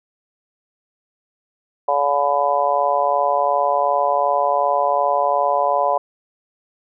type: harmonic tone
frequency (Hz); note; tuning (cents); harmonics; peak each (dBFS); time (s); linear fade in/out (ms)
142.7; D3; -49; 3 / 4 / 5 / 6 / 7; -29 / -20 / -20 / -24 / -20; 1.88-5.98; 5
effects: none